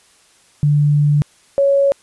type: tone pair in turn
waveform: sine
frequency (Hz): 146.83 / 556.3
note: D3 / C#5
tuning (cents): 0 / +6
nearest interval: octave + major seventh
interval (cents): 2306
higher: second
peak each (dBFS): -10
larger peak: neither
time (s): 0.63-1.22 / 1.58-1.92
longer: first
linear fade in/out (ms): 0
effects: white hiss -52 dBFS RMS until 2.02 s + resampled to 24000 Hz